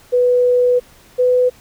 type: tone pair in turn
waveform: sine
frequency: 493.9 / 499.6 Hz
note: B4 / B4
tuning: 0 / +20 cents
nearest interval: unison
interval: 20 cents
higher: second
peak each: -10 dBFS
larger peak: neither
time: 0.12-0.8 / 1.18-1.5 s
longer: first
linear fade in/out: 20 ms
effects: pink hiss -47 dBFS RMS until 1.6 s